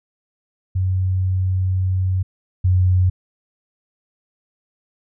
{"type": "tone pair in turn", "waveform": "sine", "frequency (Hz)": [93.2, 91.7], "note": ["F#2", "F#2"], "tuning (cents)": [13, -15], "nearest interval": "unison", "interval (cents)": 28, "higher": "first", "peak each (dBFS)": [-16, -12], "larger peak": "second", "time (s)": [[0.75, 2.23], [2.64, 3.1]], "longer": "first", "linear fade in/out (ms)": 10, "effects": []}